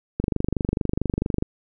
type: click train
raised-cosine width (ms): 3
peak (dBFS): -9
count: 31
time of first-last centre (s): 0.2-1.424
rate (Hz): 24.5
effects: none